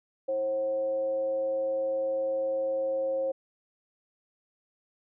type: tone with frequency modulation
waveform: sine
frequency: 536 Hz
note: C5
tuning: 42 cents sharp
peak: -26 dBFS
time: 0.28-3.32 s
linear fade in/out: 10 ms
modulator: 212 Hz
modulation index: 0.26
effects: none